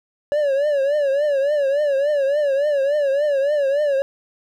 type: tone with vibrato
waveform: triangle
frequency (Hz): 569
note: C#5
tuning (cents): +45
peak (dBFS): -14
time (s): 0.32-4.02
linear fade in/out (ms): 0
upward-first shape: triangle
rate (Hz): 3.5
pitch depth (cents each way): 120
effects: none